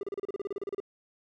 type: tone bursts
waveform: triangle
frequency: 399 Hz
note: G4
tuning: 31 cents sharp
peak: -29 dBFS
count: 15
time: 0.01-0.802 s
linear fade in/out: 2 ms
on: 22 ms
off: 33 ms
effects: none